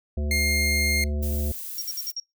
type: harmonic tone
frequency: 73.42 Hz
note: D2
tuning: in tune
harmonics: 1 / 3 / 5 / 7 / 9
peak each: -24 / -34 / -38 / -41 / -43 dBFS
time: 0.17-1.52 s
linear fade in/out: 5 ms
type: tone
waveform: sawtooth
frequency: 2122 Hz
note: C7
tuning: 24 cents sharp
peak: -19 dBFS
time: 0.31-1.04 s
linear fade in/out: 2 ms
type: noise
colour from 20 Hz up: violet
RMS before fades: -35 dBFS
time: 1.22-2.12 s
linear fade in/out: 10 ms
type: tone bursts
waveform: sine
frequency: 5588 Hz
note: F8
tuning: in tune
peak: -28 dBFS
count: 5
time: 1.78-2.2 s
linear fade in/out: 2 ms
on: 36 ms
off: 60 ms
effects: noise-tail reverb RT60 0.2 s tail -25 dB re dry